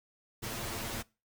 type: noise with comb filter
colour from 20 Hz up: pink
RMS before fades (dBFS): -38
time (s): 0.42-1.03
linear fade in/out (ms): 20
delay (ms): 8.8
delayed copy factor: +0.8
effects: noise-tail reverb RT60 0.3 s tail -23 dB re dry